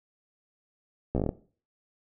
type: slowing click train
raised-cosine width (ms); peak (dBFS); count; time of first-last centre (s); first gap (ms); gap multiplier
2; -14; 8; 1.15-1.291; 14; 1.12
effects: noise-tail reverb RT60 0.4 s tail -17 dB re dry